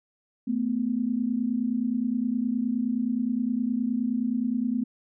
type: tone pair together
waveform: sine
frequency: 222 / 251.6 Hz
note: A3 / B3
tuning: +16 / +32 cents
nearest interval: major second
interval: 216 cents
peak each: -27 / -26 dBFS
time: 0.47-4.84 s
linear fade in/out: 10 ms
effects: none